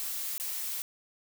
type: noise with dropouts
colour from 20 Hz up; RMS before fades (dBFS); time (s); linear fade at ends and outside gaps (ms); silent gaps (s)
blue; -35; 0-0.82; 0; 0.38-0.399
effects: none